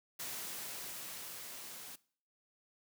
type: noise with level ramp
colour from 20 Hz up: white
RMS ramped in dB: -42 to -49 dBFS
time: 0.19-1.96 s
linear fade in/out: 10 ms
effects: noise-tail reverb RT60 0.5 s tail -21 dB re dry + high-pass 100 Hz 12 dB/octave